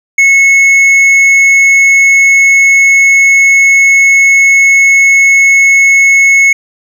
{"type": "tone with hard clipping", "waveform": "sine", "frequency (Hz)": 2192, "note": "C#7", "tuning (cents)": -20, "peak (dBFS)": -4, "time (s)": [0.18, 6.53], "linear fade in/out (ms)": 5, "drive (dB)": 5, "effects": []}